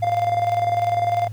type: tone with tremolo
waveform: triangle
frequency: 698.5 Hz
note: F5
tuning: in tune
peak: -14 dBFS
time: 0.02-1.28 s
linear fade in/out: 10 ms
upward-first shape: square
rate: 20 Hz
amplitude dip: 55%
effects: added 108 Hz sine -29 dBFS peak until 1.32 s + pink hiss -54 dBFS RMS until 1.32 s